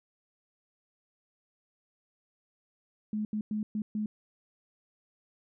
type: tone bursts at uneven times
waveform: sine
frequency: 212.8 Hz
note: G#3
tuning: 42 cents sharp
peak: -29 dBFS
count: 5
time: 3.13-3.25 / 3.33-3.41 / 3.51-3.63 / 3.75-3.82 / 3.95-4.06 s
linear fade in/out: 2 ms
effects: none